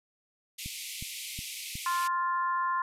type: band-pass noise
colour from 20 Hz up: pink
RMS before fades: -40 dBFS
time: 0.58-2.08 s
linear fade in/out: 10 ms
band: 2100 to 14000 Hz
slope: 96 dB/octave
type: click train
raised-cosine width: 5 ms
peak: -28 dBFS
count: 4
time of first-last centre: 0.66-1.755 s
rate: 2.74 Hz
type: harmonic tone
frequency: 349.2 Hz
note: F4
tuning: in tune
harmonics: 3 / 4 / 5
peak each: -27 / -37 / -38 dBFS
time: 1.86-2.82 s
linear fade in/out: 2 ms
effects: none